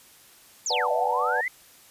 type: exponential two-way sweep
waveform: sine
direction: down then up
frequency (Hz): 7459 to 583 to 2096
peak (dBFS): -25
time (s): 0.66-1.48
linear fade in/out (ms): 2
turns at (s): 0.92
type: chord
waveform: sine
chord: B minor seventh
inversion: none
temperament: equal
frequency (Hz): 493.9 / 587.3 / 740 / 880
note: B4 / D5 / F#5 / A5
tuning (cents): 0 / 0 / 0 / 0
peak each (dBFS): -29 / -32 / -29 / -28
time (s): 0.7-1.41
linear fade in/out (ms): 5
effects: white hiss -53 dBFS RMS until 1.9 s + resampled to 32000 Hz